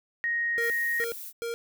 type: tone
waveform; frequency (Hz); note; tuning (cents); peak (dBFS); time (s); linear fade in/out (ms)
sine; 1872; A#6; +7; -25; 0.24-1.04; 0
type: tone bursts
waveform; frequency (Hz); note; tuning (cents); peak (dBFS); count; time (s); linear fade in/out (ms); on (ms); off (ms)
square; 466.2; A#4; 0; -31; 3; 0.58-1.54; 0; 120; 300
type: noise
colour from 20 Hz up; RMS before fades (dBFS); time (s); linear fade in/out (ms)
violet; -40; 0.6-1.33; 50
effects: none